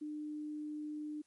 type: tone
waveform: sine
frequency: 301.2 Hz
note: D4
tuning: 44 cents sharp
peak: -39 dBFS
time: 0.01-1.22 s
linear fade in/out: 10 ms
effects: white hiss -75 dBFS RMS until 1.26 s + MP3 48 kbps